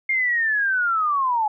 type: linear sweep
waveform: sine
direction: down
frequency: 2136 to 830.6 Hz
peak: -18 dBFS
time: 0.09-1.48 s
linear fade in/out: 5 ms
effects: none